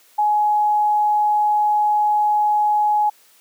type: tone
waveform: sine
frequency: 840 Hz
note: G#5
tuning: 19 cents sharp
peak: -14 dBFS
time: 0.18-3.1 s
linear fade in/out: 10 ms
effects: white hiss -53 dBFS RMS until 3.4 s + high-pass 300 Hz 12 dB/octave